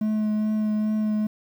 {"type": "tone with vibrato", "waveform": "triangle", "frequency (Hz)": 214.1, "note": "A3", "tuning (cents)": -47, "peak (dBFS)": -19, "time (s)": [0.01, 1.27], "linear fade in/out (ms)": 5, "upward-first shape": "triangle", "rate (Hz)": 2.4, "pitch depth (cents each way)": 13, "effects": ["9-bit"]}